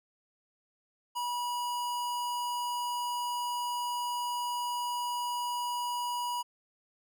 square tone, 970 Hz, B5, 31 cents flat, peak -32 dBFS, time 1.15-6.43 s, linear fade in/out 20 ms, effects none

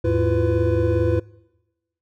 triangle tone cluster, 80.2 / 104.8 / 337.7 / 355 / 498 Hz, E2 / G#2 / E4 / F4 / B4, -47 / +16 / +42 / +28 / +14 cents, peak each -22 / -20 / -21 / -26 / -20 dBFS, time 0.04-1.2 s, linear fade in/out 10 ms, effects noise-tail reverb RT60 1.0 s tail -23 dB re dry

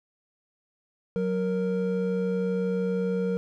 triangle tone pair together, 184.6 / 466.5 Hz, F#3 / A#4, -4 / +1 cents, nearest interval octave + major third, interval 1605 cents, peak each -25 dBFS, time 1.16-3.37 s, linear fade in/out 0 ms, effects none

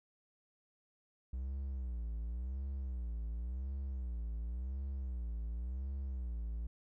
triangle tone with vibrato, 61.74 Hz, B1, in tune, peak -35 dBFS, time 1.33-6.67 s, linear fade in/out 5 ms, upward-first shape sine, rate 0.92 Hz, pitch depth 170 cents each way, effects none

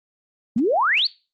sine exponential sweep, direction up, 207.7 to 4699 Hz, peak -16 dBFS, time 0.56-1.07 s, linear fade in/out 5 ms
white noise with exponential decay, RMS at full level -35 dBFS, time 0.97-1.12 s, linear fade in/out 5 ms, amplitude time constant 31 ms
effects noise-tail reverb RT60 0.3 s tail -20 dB re dry + Opus 24 kbps

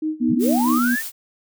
sine tone with tremolo, 311.3 Hz, D#4, 1 cent sharp, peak -19 dBFS, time 0.02-0.79 s, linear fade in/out 5 ms, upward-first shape sine, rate 4.6 Hz, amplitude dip 90%
sine tone, 243.8 Hz, B3, 22 cents flat, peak -17 dBFS, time 0.2-0.96 s, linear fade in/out 20 ms
sine linear sweep, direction up, 60.8 to 1864.7 Hz, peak -21 dBFS, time 0.28-1.03 s, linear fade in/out 50 ms
blue noise, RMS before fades -30 dBFS, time 0.39-1.12 s, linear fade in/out 50 ms
effects none

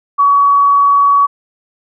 sine tone with vibrato, 1130 Hz, C#6, 33 cents sharp, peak -6 dBFS, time 0.18-1.27 s, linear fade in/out 20 ms, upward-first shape square, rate 20 Hz, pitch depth 8 cents each way, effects none

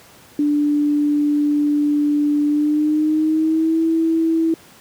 sine tone with pitch glide, 293.7 to 325.9 Hz, D4 to E4, 0 to -20 cents, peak -14 dBFS, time 0.39-4.54 s, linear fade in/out 2 ms, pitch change +180 cents, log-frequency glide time 2.45-3.82 s, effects pink hiss -46 dBFS RMS until 4.8 s + high-pass 100 Hz 12 dB/octave

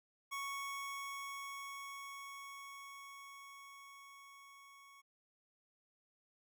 25% pulse tone with level ramp, 1108.7 Hz, C#6, in tune, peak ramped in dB -36 to -55 dBFS, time 0.31-5.02 s, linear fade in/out 20 ms, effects none

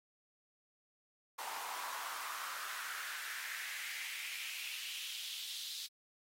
pink noise with high-pass filter sweep, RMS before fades -44 dBFS, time 1.38-5.87 s, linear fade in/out 10 ms, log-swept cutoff 860 to 4000 Hz, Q 3.6, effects AAC 48 kbps

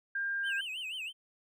sine tone, 1600 Hz, G6, 35 cents sharp, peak -31 dBFS, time 0.15-0.61 s, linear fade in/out 5 ms
triangle tone with vibrato, 2794 Hz, F7, in tune, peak -35 dBFS, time 0.43-1.13 s, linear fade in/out 50 ms, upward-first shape sine, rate 6.2 Hz, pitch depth 190 cents each way
effects none

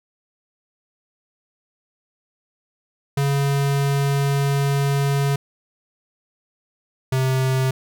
square tone pair in turn, 140 / 131.26 Hz, C#3 / C3, +18 / +6 cents, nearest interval minor second, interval 112 cents, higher first, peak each -18 dBFS, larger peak neither, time 3.17-5.36 / 7.12-7.71 s, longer first, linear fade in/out 5 ms, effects none

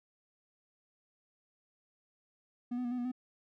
triangle tone with pitch steps, 243 / 249.9 / 240.4 / 250.2 / 242.3 / 252.6 Hz, B3 / B3 / B3 / B3 / B3 / B3, -28 / +21 / -46 / +23 / -33 / +39 cents, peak -31 dBFS, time 2.71-3.118 s, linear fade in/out 10 ms, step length 68 ms, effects none

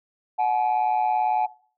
sine tone pair together, 737 / 855 Hz, F#5 / A5, -7 / -50 cents, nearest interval minor third, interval 257 cents, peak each -20 dBFS, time 0.38-1.47 s, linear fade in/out 20 ms, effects noise-tail reverb RT60 0.5 s tail -22 dB re dry + tanh soft clip ceiling -16 dBFS

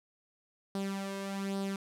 sawtooth tone with flanger, 196 Hz, G3, in tune, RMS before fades -36 dBFS, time 0.75-1.76 s, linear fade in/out 2 ms, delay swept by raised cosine 0.21 to 1.91 ms, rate 1.2 Hz, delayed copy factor +0.6, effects low-pass 12000 Hz 12 dB/octave

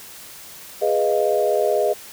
sine chord, F half-diminished seventh, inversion first, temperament equal, 415.3 / 493.9 / 622.3 / 698.5 Hz, Ab4 / Cb5 / Eb5 / F5, 0 / 0 / 0 / 0 cents, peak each -21 / -23 / -20 / -25 dBFS, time 0.81-1.94 s, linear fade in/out 20 ms, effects white hiss -40 dBFS RMS until 2.12 s

